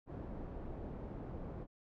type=low-pass noise; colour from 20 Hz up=pink; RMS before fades=-45 dBFS; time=0.06-1.67 s; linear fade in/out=50 ms; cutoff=600 Hz; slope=12 dB/octave; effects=none